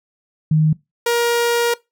sine / sawtooth tone pair in turn, 155.56 / 472.7 Hz, D#3 / A#4, 0 / +24 cents, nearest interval octave + perfect fifth, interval 1924 cents, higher second, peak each -11 dBFS, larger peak neither, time 0.51-0.73 / 1.06-1.74 s, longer second, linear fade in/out 5 ms, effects noise-tail reverb RT60 0.2 s tail -21 dB re dry

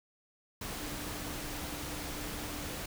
sine tone in noise, 296.8 Hz, D4, 18 cents sharp, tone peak -46 dBFS, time 0.8-2.77 s, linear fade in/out 5 ms, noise pink, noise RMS -40 dBFS, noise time 0.61-2.86 s, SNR -9 dB, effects none

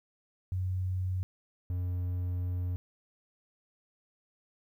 sine / triangle tone pair in turn, 92.6 / 89.7 Hz, F#2 / F2, +2 / +47 cents, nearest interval minor second, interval 55 cents, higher first, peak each -29 / -28 dBFS, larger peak second, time 0.52-1.23 / 1.7-2.76 s, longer second, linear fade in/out 0 ms, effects 11-bit

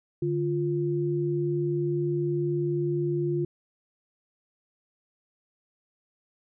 sine tone pair together, 146.83 / 349 Hz, D3 / F4, 0 / -1 cents, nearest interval octave + minor third, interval 1499 cents, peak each -28 / -26 dBFS, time 0.22-3.45 s, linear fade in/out 5 ms, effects none

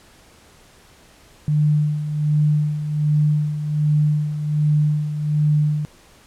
sine tone with tremolo, 150.2 Hz, D3, 39 cents sharp, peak -13 dBFS, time 1.48-5.85 s, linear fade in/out 0 ms, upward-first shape sine, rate 1.3 Hz, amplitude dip 65%, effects pink hiss -50 dBFS RMS until 6.26 s + low-pass 11000 Hz 12 dB/octave

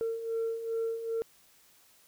sine beating tone pair, 452.8 / 455.3 Hz, A4 / A#4, +50 / -41 cents, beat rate 2.5 Hz, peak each -36 / -30 dBFS, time 0.01-1.22 s, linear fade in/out 0 ms, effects tanh soft clip ceiling -26 dBFS + white hiss -62 dBFS RMS until 2.07 s

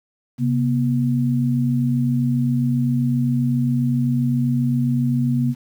sine tone pair together, 133.34 / 240.9 Hz, C3 / B3, +33 / -43 cents, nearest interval minor seventh, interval 1024 cents, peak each -19 dBFS, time 0.38-5.55 s, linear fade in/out 50 ms, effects 8-bit

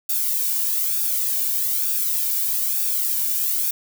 violet noise with flanger, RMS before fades -22 dBFS, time 0.09-3.71 s, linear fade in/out 5 ms, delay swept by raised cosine 0.97 to 1.56 ms, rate 1.1 Hz, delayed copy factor -0.7, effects none

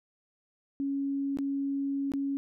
sine tone with dropouts, 277.2 Hz, C#4, in tune, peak -28 dBFS, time 0.8-2.37 s, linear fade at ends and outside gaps 0 ms, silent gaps 1.372-1.387 / 2.119-2.137 s, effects none

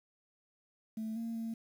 sine tone with pitch steps, 220.1 / 229.1 / 226.6 Hz, A3 / A#3 / A#3, +1 / -30 / -49 cents, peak -34 dBFS, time 0.97-1.54 s, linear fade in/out 5 ms, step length 190 ms, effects tanh soft clip ceiling -33 dBFS + 10-bit

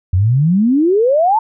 sine exponential sweep, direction up, 85.9 to 914 Hz, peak -9 dBFS, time 0.13-1.39 s, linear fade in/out 5 ms, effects none

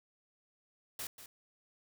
white noise with echo, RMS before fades -41 dBFS, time 0.99-1.07 s, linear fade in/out 2 ms, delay 190 ms, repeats 1, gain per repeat -11 dB, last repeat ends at 1.26 s, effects none

